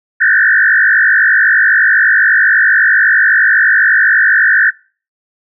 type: tone with frequency modulation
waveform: sine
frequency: 1661.2 Hz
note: G#6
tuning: in tune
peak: -6 dBFS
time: 0.2-4.71 s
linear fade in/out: 20 ms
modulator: 51.9 Hz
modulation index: 3.5
effects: noise-tail reverb RT60 0.4 s tail -25 dB re dry